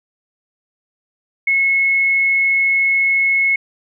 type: tone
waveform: sine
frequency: 2183 Hz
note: C#7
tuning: 27 cents flat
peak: -12 dBFS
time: 1.47-3.56 s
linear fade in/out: 5 ms
effects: none